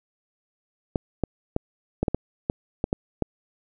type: clicks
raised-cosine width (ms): 2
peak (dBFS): -9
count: 10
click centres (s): 0.958 / 1.237 / 1.564 / 2.03 / 2.082 / 2.146 / 2.499 / 2.841 / 2.929 / 3.223
effects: none